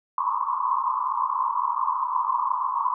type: band-pass noise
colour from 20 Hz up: white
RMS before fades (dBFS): -25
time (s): 0.18-2.94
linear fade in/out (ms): 2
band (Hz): 960 to 1100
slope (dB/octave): 96
effects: none